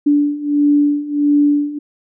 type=beating tone pair; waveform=sine; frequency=290 / 291.5 Hz; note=D4 / D4; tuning=-22 / -13 cents; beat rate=1.5 Hz; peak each=-16 / -13 dBFS; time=0.06-1.79 s; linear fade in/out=10 ms; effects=none